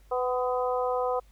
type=harmonic tone with a mistuned harmonic; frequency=250.3 Hz; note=B3; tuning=23 cents sharp; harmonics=2 / 3 / 4 / 5; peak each=-27 / -31 / -33 / -35 dBFS; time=0.11-1.2 s; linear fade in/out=10 ms; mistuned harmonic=4; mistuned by=+18 cents; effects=added 50 Hz sine -53 dBFS peak until 1.31 s + pink hiss -65 dBFS RMS until 1.31 s